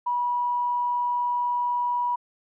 triangle tone with tanh clipping, 972 Hz, B5, 28 cents flat, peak -22 dBFS, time 0.06-2.16 s, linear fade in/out 10 ms, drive 3 dB, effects resampled to 8000 Hz

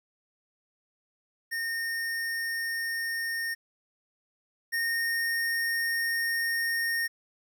square tone pair in turn, 1835 / 1842.6 Hz, A#6 / A#6, -28 / -21 cents, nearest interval unison, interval 7 cents, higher second, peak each -30 / -27 dBFS, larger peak second, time 1.51-3.55 / 4.72-7.08 s, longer second, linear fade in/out 20 ms, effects 11-bit

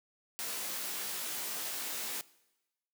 white noise with comb filter, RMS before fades -38 dBFS, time 0.39-2.21 s, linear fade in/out 0 ms, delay 18 ms, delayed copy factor -0.75, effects noise-tail reverb RT60 1.0 s tail -21 dB re dry + high-pass 200 Hz 12 dB/octave

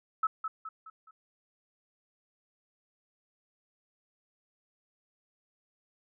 sine tone with echo, 1300 Hz, E6, 24 cents flat, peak -24 dBFS, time 0.23-0.27 s, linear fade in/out 5 ms, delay 210 ms, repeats 4, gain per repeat -7 dB, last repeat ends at 1.11 s, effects none

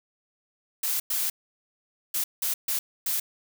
blue noise bursts at uneven times, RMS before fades -27 dBFS, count 6, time 0.83-1 / 1.1-1.3 / 2.14-2.24 / 2.42-2.54 / 2.68-2.79 / 3.06-3.2 s, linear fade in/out 5 ms, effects none

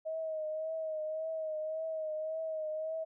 sine tone with vibrato, 631 Hz, D#5, 24 cents sharp, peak -34 dBFS, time 0.05-3.05 s, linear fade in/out 20 ms, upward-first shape triangle, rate 1.8 Hz, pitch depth 43 cents each way, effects none

